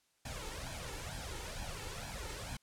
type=noise with flanger; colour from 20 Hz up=pink; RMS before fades=-43 dBFS; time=0.25-2.57 s; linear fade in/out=5 ms; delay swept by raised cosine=1.2 to 2.3 ms; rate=2.2 Hz; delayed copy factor=+0.7; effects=white hiss -75 dBFS RMS until 2.62 s + low-pass 10000 Hz 12 dB/octave